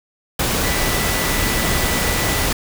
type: tone in noise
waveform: sine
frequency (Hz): 1975.5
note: B6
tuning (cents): 0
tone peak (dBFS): -27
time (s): 0.63-2.46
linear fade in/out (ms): 5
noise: pink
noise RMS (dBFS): -19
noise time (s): 0.39-2.53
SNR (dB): -11
effects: none